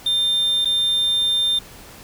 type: tone with dropouts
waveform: triangle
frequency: 3600 Hz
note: A7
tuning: 39 cents sharp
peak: -15 dBFS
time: 0.06-1.59 s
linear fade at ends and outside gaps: 5 ms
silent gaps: 0.648-0.655 s
effects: pink hiss -42 dBFS RMS until 2.03 s